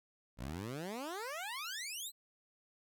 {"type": "exponential sweep", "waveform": "15% pulse", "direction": "up", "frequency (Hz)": [54.6, 4204], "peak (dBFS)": -34, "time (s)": [0.37, 2.12], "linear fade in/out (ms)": 50, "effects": []}